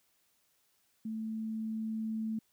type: tone with level ramp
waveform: sine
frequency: 220.5 Hz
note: A3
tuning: 4 cents sharp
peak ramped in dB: -35 to -32 dBFS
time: 1.05-2.39 s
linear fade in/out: 5 ms
effects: white hiss -73 dBFS RMS until 2.52 s

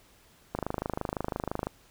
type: click train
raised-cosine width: 1 ms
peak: -16 dBFS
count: 30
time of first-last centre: 0.55-1.67 s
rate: 25.9 Hz
effects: pink hiss -60 dBFS RMS until 1.9 s

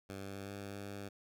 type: tone with pitch glide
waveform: 10% pulse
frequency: 97.3 to 100.27 Hz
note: G2 to G2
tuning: -12 to +40 cents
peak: -35 dBFS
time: 0.09-1.09 s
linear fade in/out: 10 ms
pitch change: +52 cents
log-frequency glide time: 0.19-0.55 s
effects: none

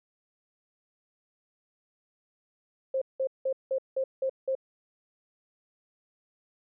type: tone bursts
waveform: sine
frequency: 530 Hz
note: C5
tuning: 22 cents sharp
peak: -25 dBFS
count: 7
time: 2.94-4.552 s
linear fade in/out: 5 ms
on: 76 ms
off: 180 ms
effects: none

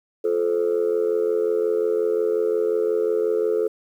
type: tone with amplitude modulation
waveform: sine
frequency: 436.3 Hz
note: A4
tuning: 15 cents flat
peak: -13 dBFS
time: 0.24-3.68 s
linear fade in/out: 10 ms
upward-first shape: sine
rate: 85.6 Hz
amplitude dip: 95%
effects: tanh soft clip ceiling -13 dBFS + 9-bit

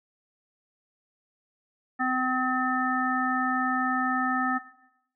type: harmonic tone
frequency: 256 Hz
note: C4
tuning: 38 cents flat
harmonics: 1 / 3 / 5 / 7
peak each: -29 / -29 / -29 / -29 dBFS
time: 1.99-4.59 s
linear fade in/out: 20 ms
effects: noise-tail reverb RT60 0.8 s tail -17 dB re dry

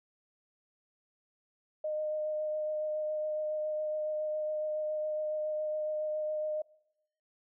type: tone with vibrato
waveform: sine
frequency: 613 Hz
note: D#5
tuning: 26 cents flat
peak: -31 dBFS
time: 1.84-6.62 s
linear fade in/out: 5 ms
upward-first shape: sine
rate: 7.2 Hz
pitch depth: 11 cents each way
effects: noise-tail reverb RT60 0.9 s tail -23 dB re dry

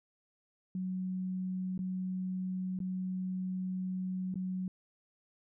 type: tone with dropouts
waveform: sine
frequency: 185.4 Hz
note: F#3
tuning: 4 cents sharp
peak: -33 dBFS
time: 0.75-4.68 s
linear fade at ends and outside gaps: 2 ms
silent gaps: 1.778-1.79 / 2.79-2.802 / 4.342-4.356 s
effects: none

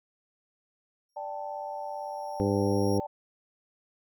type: tone with exponential growth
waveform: sawtooth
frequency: 5588 Hz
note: F8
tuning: in tune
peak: -37 dBFS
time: 1.09-2.98 s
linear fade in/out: 2 ms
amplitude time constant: 410 ms
type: chord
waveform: sine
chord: D suspended fourth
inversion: none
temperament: just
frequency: 587.3 / 783.1 / 881 Hz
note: D5 / G5 / A5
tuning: 0 / -2 / +2 cents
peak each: -38 dBFS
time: 1.16-3.07 s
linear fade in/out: 10 ms
type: harmonic tone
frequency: 100.9 Hz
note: G#2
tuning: 49 cents flat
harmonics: 1 / 2 / 3 / 4 / 5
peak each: -30 / -30 / -30 / -30 / -30 dBFS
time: 2.4-3 s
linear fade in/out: 0 ms
effects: none

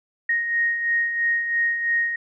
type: beating tone pair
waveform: sine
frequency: 1864.7 / 1867.7 Hz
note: A#6 / A#6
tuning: 0 / +3 cents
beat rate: 3 Hz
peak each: -29 / -20 dBFS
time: 0.29-2.16 s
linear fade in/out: 5 ms
effects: none

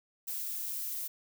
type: noise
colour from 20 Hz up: violet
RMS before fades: -37 dBFS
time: 0.27-1.08 s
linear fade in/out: 10 ms
effects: none

